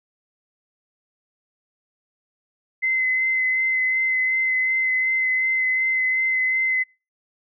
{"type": "tone with vibrato", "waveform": "sine", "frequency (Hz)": 2051, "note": "C7", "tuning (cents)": -35, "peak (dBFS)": -18, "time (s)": [2.82, 6.84], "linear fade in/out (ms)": 20, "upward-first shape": "sine", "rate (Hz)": 2.7, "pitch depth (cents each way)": 15, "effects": ["noise-tail reverb RT60 0.3 s tail -25 dB re dry"]}